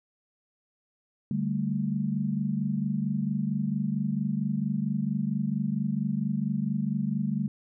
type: chord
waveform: sine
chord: D suspended fourth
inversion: none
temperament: just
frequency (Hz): 146.83 / 195.78 / 220.2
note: D3 / G3 / A3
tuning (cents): 0 / -2 / +2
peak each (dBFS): -31 / -29 / -30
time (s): 1.31-7.48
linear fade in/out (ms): 2
effects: none